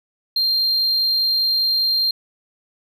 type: tone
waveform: sine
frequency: 4185 Hz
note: C8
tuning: in tune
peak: -13 dBFS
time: 0.36-2.11 s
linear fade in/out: 5 ms
effects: tanh soft clip ceiling -15 dBFS